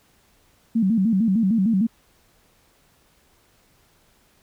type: tone with vibrato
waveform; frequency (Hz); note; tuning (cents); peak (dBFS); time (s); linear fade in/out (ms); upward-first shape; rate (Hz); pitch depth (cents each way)
sine; 207.7; G#3; 0; -16; 0.75-1.87; 10; square; 6.6; 160
effects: pink hiss -60 dBFS RMS until 4.42 s

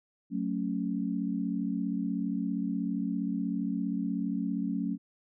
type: chord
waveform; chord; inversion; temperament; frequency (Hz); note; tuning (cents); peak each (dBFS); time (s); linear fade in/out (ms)
sine; F# minor; none; just; 185 / 222 / 277.5; F#3 / A3 / C#4; 0 / +16 / +2; -33; 0.3-4.98; 50
effects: none

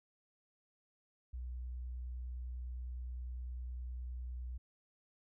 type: tone with vibrato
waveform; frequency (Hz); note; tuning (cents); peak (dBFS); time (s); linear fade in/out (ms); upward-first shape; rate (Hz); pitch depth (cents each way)
sine; 61.74; B1; 0; -40; 1.33-4.58; 10; sine; 9.8; 9
effects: none

